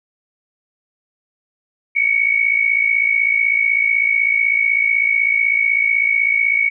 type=tone pair together; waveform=sine; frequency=2217 / 2273 Hz; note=C#7 / C#7; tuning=0 / +43 cents; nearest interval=unison; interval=43 cents; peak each=-15 / -17 dBFS; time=1.95-6.7 s; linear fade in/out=20 ms; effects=none